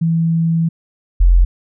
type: tone pair in turn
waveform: sine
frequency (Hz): 164.81 / 43.65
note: E3 / F1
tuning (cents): 0 / 0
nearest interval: octave + major seventh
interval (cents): 2300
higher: first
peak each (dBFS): -12 / -6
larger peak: second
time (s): 0.01-0.69 / 1.2-1.45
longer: first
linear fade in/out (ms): 10
effects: none